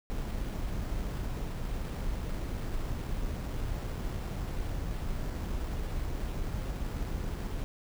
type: noise with sample-and-hold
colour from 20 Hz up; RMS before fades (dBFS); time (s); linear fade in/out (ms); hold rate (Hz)
brown; -34; 0.1-7.64; 0; 6300
effects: none